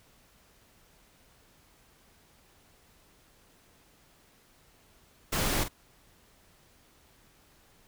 pink noise with echo, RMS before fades -29 dBFS, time 5.32-5.64 s, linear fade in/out 10 ms, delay 45 ms, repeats 1, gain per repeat -9 dB, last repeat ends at 5.685 s, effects pink hiss -62 dBFS RMS until 7.87 s

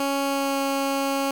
15% pulse tone with pitch glide, 277.2 to 274.8 Hz, C#4 to C#4, 0 to -15 cents, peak -16 dBFS, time 0-1.31 s, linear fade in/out 2 ms, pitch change -15 cents, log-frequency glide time 0.22-0.61 s, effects 8-bit

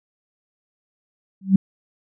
sine tone with exponential growth, 192.4 Hz, G3, 32 cents flat, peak -6 dBFS, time 1.41-1.56 s, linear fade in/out 5 ms, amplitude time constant 31 ms, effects none

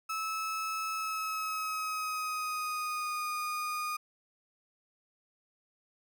35% pulse tone with pitch glide, 1300 to 1227 Hz, E6 to D#6, -24 to -25 cents, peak -31 dBFS, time 0.09-3.97 s, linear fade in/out 10 ms, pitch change -101 cents, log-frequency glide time 0.93-3.27 s, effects none

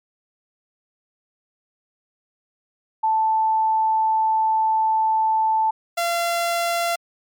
sine / sawtooth tone pair in turn, 880 / 685.1 Hz, A5 / F5, 0 / -33 cents, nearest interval major third, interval 433 cents, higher first, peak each -16 dBFS, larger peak neither, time 3.03-5.71 / 5.97-6.96 s, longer first, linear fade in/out 10 ms, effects MP3 96 kbps

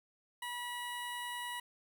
15% pulse tone with notch filter, 970 Hz, B5, 31 cents flat, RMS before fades -41 dBFS, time 0.42-1.6 s, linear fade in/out 5 ms, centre 4900 Hz, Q 1.6, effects 10-bit

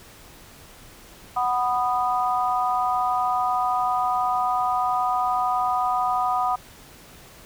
harmonic tone, 247.3 Hz, B3, 3 cents sharp, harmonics 3 / 4 / 5, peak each -23 / -26 / -25 dBFS, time 1.36-6.56 s, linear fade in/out 10 ms, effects pink hiss -47 dBFS RMS until 7.45 s

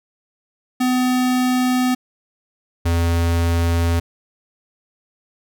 square tone pair in turn, 252.4 / 84.57 Hz, B3 / E2, +38 / +45 cents, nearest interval octave + perfect fifth, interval 1893 cents, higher first, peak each -16 dBFS, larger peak neither, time 0.8-1.95 / 2.85-4 s, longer neither, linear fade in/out 10 ms, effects none

